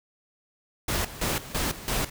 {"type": "noise with tremolo", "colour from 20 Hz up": "pink", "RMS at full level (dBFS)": -27, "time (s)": [0.88, 2.1], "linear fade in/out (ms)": 5, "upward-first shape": "square", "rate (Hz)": 3, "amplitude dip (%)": 80, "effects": []}